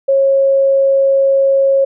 sine tone, 545 Hz, C#5, 29 cents flat, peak -8 dBFS, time 0.08-1.85 s, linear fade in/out 10 ms, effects none

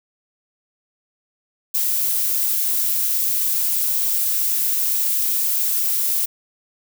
violet noise, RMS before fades -20 dBFS, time 1.74-6.26 s, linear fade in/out 10 ms, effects none

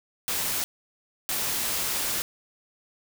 white noise bursts at uneven times, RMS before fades -28 dBFS, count 2, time 0.28-0.64 / 1.29-2.22 s, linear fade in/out 0 ms, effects none

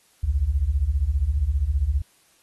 sine beating tone pair, 60.2 / 75.2 Hz, B1 / D2, -44 / +42 cents, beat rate 15 Hz, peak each -23 / -21 dBFS, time 0.23-2.02 s, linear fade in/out 10 ms, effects white hiss -60 dBFS RMS until 2.42 s + AAC 32 kbps

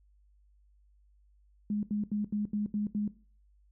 sine tone bursts, 208.4 Hz, G#3, 6 cents sharp, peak -28 dBFS, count 7, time 1.7-3.078 s, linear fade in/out 2 ms, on 130 ms, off 78 ms, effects noise-tail reverb RT60 0.4 s tail -18 dB re dry + added 50 Hz sine -61 dBFS peak until 3.71 s

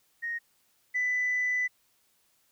sine tone pair in turn, 1864.7 / 1993.2 Hz, A#6 / B6, 0 / +15 cents, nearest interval minor second, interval 115 cents, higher second, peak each -30 / -24 dBFS, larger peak second, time 0.22-0.39 / 0.94-1.68 s, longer second, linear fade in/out 20 ms, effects tanh soft clip ceiling -22 dBFS + white hiss -69 dBFS RMS until 2.51 s

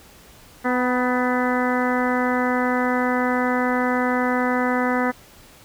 harmonic tone with a mistuned harmonic, 250.3 Hz, B3, 23 cents sharp, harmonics 1 / 2 / 3 / 4 / 5 / 6 / 7 / 8, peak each -22 / -25 / -27 / -28 / -29 / -30 / -30 / -31 dBFS, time 0.64-5.12 s, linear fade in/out 20 ms, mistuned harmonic 4, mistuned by -30 cents, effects pink hiss -48 dBFS RMS until 5.64 s

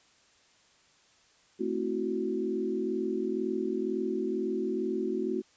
sine chord, F# half-diminished seventh, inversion first, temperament equal with one note detuned, 220 / 261.6 / 327.9 / 370 Hz, A3 / C4 / E4 / F#4, 0 / 0 / -9 / 0 cents, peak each -35 / -36 / -35 / -31 dBFS, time 1.59-5.42 s, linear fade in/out 20 ms, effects white hiss -63 dBFS RMS until 5.56 s + resampled to 16000 Hz

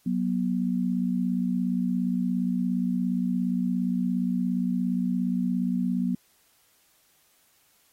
sine tone pair together, 185.2 / 242.4 Hz, F#3 / B3, +2 / -32 cents, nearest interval perfect fourth, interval 466 cents, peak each -26 dBFS, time 0.06-6.15 s, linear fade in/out 5 ms, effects white hiss -64 dBFS RMS until 7.92 s + AAC 48 kbps

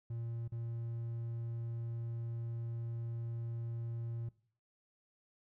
triangle tone with dropouts, 116.3 Hz, A#2, 4 cents flat, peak -36 dBFS, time 0.1-4.29 s, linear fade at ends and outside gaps 5 ms, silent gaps 0.479-0.52 s, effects noise-tail reverb RT60 0.5 s tail -20 dB re dry

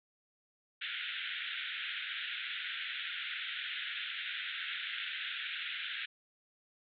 white band-pass noise, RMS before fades -40 dBFS, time 0.81-6.06 s, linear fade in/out 10 ms, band 1400 to 3700 Hz, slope 96 dB/octave, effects none

